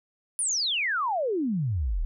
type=exponential sweep; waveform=sine; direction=down; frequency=10170 to 33.97 Hz; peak=-24 dBFS; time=0.39-2.05 s; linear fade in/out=0 ms; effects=none